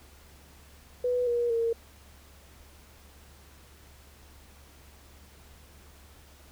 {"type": "tone with pitch steps", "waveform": "sine", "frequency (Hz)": [493.9, 477.1, 460.8], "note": ["B4", "A#4", "A#4"], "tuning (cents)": [0, 40, -20], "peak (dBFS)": -24, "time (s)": [1.04, 1.73], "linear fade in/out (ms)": 5, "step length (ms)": 230, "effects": ["added 71 Hz sine -54 dBFS peak until 6.51 s", "pink hiss -56 dBFS RMS until 6.51 s"]}